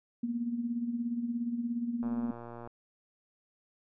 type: tone with tremolo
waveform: sine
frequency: 236.7 Hz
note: A#3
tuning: 27 cents sharp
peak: -28 dBFS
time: 0.23-2.31 s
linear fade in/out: 5 ms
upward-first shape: sine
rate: 17 Hz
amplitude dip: 60%
type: click train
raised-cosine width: 1 ms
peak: -31 dBFS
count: 77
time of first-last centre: 2.03-2.674 s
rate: 118 Hz
effects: none